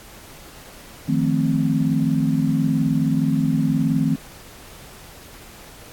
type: chord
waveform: sine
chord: F dominant seventh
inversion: third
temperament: equal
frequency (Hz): 155.56 / 174.61 / 220 / 261.6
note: Eb3 / F3 / A3 / C4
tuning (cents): 0 / 0 / 0 / 0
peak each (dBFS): -21 / -25 / -23 / -21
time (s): 1.08-4.16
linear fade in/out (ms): 10
effects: pink hiss -43 dBFS RMS until 5.92 s + AAC 64 kbps